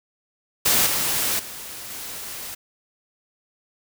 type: noise with level steps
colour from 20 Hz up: white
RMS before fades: -18 / -23 / -36 / -34 dBFS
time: 0.65-2.55 s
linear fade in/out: 10 ms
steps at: 0.86 / 1.39 / 1.9 s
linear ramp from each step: 5 ms
effects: none